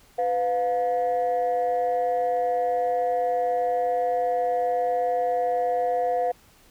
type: tone pair together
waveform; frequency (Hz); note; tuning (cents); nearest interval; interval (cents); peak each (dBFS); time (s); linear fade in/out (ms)
sine; 502.2 / 710; B4 / F5; +29 / +28; tritone; 599; -23 / -22; 0.18-6.32; 10
effects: tanh soft clip ceiling -17 dBFS + pink hiss -56 dBFS RMS until 6.7 s